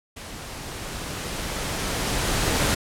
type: noise with level ramp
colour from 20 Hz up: pink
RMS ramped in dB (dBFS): -38 to -21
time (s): 0.16-2.75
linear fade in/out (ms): 10
effects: low-pass 11000 Hz 12 dB/octave